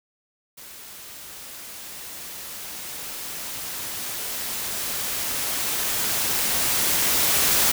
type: noise with level ramp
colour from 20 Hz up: white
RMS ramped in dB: -42 to -19 dBFS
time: 0.57-7.72 s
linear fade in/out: 10 ms
effects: none